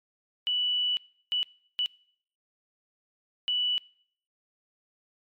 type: tone bursts at uneven times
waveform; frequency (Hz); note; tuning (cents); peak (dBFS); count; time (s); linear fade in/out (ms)
sine; 2960; F#7; 0; -24; 4; 0.47-0.97 / 1.32-1.43 / 1.79-1.86 / 3.48-3.78; 0
effects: noise-tail reverb RT60 0.6 s tail -24 dB re dry + MP3 96 kbps